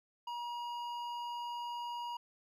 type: tone with hard clipping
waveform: triangle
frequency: 955 Hz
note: A#5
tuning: 42 cents sharp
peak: -40 dBFS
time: 0.27-2.17 s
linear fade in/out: 5 ms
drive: 13 dB
effects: none